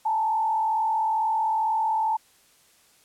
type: tone with frequency modulation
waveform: sine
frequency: 880 Hz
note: A5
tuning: in tune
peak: -21 dBFS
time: 0.05-2.17 s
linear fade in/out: 10 ms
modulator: 42.2 Hz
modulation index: 0.71
effects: white hiss -59 dBFS RMS until 3.04 s + low-pass 12000 Hz 12 dB/octave